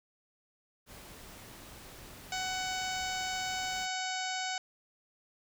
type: noise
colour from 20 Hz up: pink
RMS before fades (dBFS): -50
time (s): 0.86-3.88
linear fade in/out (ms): 50
type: harmonic tone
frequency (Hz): 747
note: F#5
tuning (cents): +16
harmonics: 1 / 2 / 3 / 4 / 5 / 6 / 7 / 8 / 9 / 10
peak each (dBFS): -37 / -40 / -42 / -43 / -44 / -45 / -45 / -46 / -47 / -47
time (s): 2.32-4.58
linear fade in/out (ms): 2
effects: none